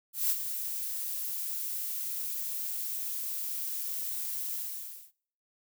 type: noise with ADSR envelope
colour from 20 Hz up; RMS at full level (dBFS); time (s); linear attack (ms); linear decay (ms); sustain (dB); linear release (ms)
violet; -26; 0.13-5.12; 170; 49; -9; 580
effects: noise-tail reverb RT60 0.6 s tail -24 dB re dry